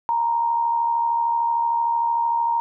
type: tone with amplitude modulation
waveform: sine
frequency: 932 Hz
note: A#5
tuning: 1 cent flat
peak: -16 dBFS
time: 0.09-2.6 s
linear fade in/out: 0 ms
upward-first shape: sine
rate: 73.2 Hz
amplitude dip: 45%
effects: none